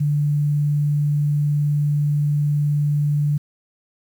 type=tone; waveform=sine; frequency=146.83 Hz; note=D3; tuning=in tune; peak=-16 dBFS; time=0-3.38 s; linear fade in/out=10 ms; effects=8-bit